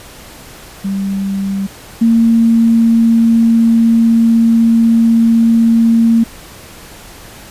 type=tone pair in turn; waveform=sine; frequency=196 / 229 Hz; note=G3 / A#3; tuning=0 / -31 cents; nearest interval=minor third; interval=269 cents; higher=second; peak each=-14 / -6 dBFS; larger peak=second; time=0.84-1.67 / 2.01-6.24 s; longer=second; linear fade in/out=10 ms; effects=pink hiss -35 dBFS RMS until 7.5 s + resampled to 32000 Hz